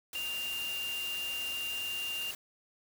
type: tone in noise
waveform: sine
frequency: 2794 Hz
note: F7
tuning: in tune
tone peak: -34 dBFS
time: 0.15-2.31 s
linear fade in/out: 2 ms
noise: white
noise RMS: -43 dBFS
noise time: 0.13-2.35 s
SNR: +6 dB
effects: none